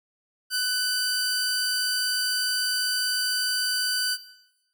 sawtooth tone pair together, 1497 / 4714 Hz, F#6 / D8, +20 / +6 cents, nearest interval octave + minor sixth, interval 1986 cents, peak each -23 dBFS, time 0.5-4.18 s, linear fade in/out 50 ms, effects noise-tail reverb RT60 0.9 s tail -17 dB re dry

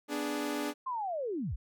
sawtooth chord, G# diminished, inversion first, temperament equal, 246.9 / 293.7 / 415.3 Hz, B3 / D4 / G#4, 0 / 0 / 0 cents, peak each -36 / -30 / -35 dBFS, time 0.08-0.74 s, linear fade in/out 50 ms
sine linear sweep, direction down, 1072 to 33.64 Hz, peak -32 dBFS, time 0.86-1.56 s, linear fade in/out 10 ms
effects none

